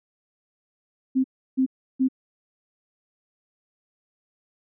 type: tone bursts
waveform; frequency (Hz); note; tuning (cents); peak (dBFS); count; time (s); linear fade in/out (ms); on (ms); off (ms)
sine; 261.6; C4; 0; -17; 3; 1.15-2.086; 20; 92; 330
effects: none